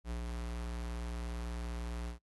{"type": "tone with ADSR envelope", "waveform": "square", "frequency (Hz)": 58.9, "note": "A#1", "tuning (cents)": 19, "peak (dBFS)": -36, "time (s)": [0.04, 2.19], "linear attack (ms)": 65, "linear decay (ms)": 100, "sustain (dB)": -2, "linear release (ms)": 110, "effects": ["noise-tail reverb RT60 0.1 s tail -25 dB re dry", "AAC 32 kbps"]}